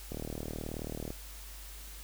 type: click train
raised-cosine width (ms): 2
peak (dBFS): -25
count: 39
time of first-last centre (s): 0.12-1.104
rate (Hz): 38.6
effects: added 50 Hz sine -46 dBFS peak until 2.03 s + white hiss -50 dBFS RMS until 2.03 s